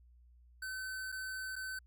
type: tone with dropouts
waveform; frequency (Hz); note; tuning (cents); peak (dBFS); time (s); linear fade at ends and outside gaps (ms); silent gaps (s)
square; 1526; G6; -47; -40; 0.62-1.79; 5; 1.119-1.123 / 1.557-1.562
effects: added 60 Hz sine -59 dBFS peak until 1.86 s